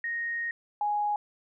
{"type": "tone pair in turn", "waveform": "sine", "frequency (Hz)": [1864.7, 830.6], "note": ["A#6", "G#5"], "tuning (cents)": [0, 0], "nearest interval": "octave + major second", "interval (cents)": 1400, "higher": "first", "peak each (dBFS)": [-29, -25], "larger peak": "second", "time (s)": [[0.04, 0.51], [0.81, 1.16]], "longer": "first", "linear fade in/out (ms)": 2, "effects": []}